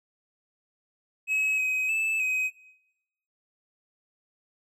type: tone with pitch steps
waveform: triangle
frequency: 2562 / 2528 / 2625 / 2523 Hz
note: E7 / D#7 / E7 / D#7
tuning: -50 / +27 / -8 / +23 cents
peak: -22 dBFS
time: 1.27-2.51 s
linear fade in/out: 50 ms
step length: 310 ms
effects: noise-tail reverb RT60 0.9 s tail -20 dB re dry